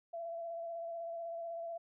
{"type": "tone with vibrato", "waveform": "sine", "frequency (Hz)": 673, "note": "E5", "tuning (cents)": 36, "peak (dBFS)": -39, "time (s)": [0.13, 1.78], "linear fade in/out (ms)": 10, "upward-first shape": "square", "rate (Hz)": 16, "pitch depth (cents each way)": 18, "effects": []}